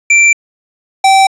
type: tone pair in turn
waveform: square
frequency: 2349 / 774.4 Hz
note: D7 / G5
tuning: 0 / -21 cents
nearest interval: octave + perfect fifth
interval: 1921 cents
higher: first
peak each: -5 dBFS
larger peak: neither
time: 0.1-0.33 / 1.04-1.27 s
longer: neither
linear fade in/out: 5 ms
effects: resampled to 22050 Hz + 7-bit